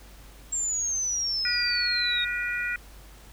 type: exponential sweep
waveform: sine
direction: down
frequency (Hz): 7500 to 3698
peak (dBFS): -25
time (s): 0.52-2.25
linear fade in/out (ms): 10
type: harmonic tone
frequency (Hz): 484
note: B4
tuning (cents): -35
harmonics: 3 / 4 / 5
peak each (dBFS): -30 / -31 / -32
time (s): 1.45-2.76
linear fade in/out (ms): 2
effects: added 50 Hz sine -47 dBFS peak until 3.32 s + pink hiss -52 dBFS RMS until 3.32 s